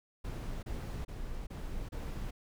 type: noise bursts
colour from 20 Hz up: brown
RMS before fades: -39 dBFS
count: 5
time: 0.24-2.31 s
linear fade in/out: 10 ms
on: 390 ms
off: 30 ms
effects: none